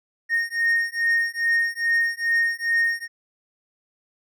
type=beating tone pair; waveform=triangle; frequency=1849 / 1851.4 Hz; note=A#6 / A#6; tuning=-15 / -12 cents; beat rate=2.4 Hz; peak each=-21 / -21 dBFS; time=0.29-3.08 s; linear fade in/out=50 ms; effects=none